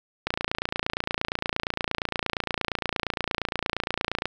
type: click train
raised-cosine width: 0.3 ms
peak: -9 dBFS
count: 115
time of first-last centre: 0.27-4.256 s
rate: 28.6 Hz
effects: none